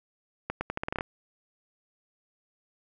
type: accelerating click train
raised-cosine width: 0.5 ms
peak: -15 dBFS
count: 10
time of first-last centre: 0.5-1.009 s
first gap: 110 ms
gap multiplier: 0.82
effects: none